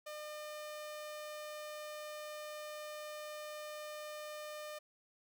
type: tone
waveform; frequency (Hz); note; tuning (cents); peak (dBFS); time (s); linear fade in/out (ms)
sawtooth; 604; D5; +48; -40; 0.06-4.79; 10
effects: none